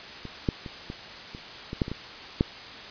clicks, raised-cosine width 3 ms, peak -24 / -10 / -24 / -22 / -26 / -20 / -10 / -21 / -19 / -7 dBFS, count 10, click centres 0.253 / 0.488 / 0.662 / 0.901 / 1.349 / 1.731 / 1.818 / 1.881 / 1.916 / 2.409 s, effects white hiss -41 dBFS RMS until 2.9 s + resampled to 11025 Hz

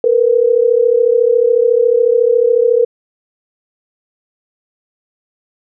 sine tone pair together, 458 / 492 Hz, A#4 / B4, -31 / -7 cents, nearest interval minor second, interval 124 cents, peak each -11 dBFS, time 0.04-2.85 s, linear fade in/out 2 ms, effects none

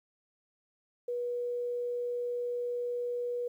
sine tone, 485.2 Hz, B4, 31 cents flat, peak -31 dBFS, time 1.08-3.48 s, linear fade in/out 5 ms, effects 11-bit

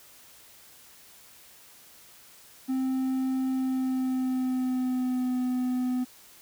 triangle tone with pitch glide, 261.6 to 251.8 Hz, C4 to B3, 0 to +34 cents, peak -23 dBFS, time 2.68-6.05 s, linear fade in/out 20 ms, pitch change -66 cents, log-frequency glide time 3.49-5.37 s, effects white hiss -53 dBFS RMS until 6.41 s

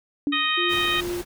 sine tone with exponential decay, 287.3 Hz, D4, 38 cents flat, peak -18 dBFS, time 0.27-0.54 s, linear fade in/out 1 ms, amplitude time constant 58 ms
harmonic tone, 622.3 Hz, D#5, in tune, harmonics 2 / 3 / 4 / 5 / 6, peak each -27 / -27 / -27 / -27 / -27 dBFS, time 0.32-1.01 s, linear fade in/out 10 ms
sine tone with tremolo, 350.9 Hz, F4, 8 cents sharp, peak -25 dBFS, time 0.57-1.22 s, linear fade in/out 10 ms, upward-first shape triangle, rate 2.3 Hz, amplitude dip 55%
pink noise, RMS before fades -35 dBFS, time 0.68-1.25 s, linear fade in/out 50 ms
effects none

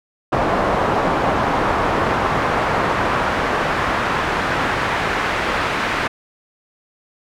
brown noise with band-pass filter sweep, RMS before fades -19 dBFS, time 0.32-6.08 s, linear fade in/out 10 ms, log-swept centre 890 to 1800 Hz, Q 1.1, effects none

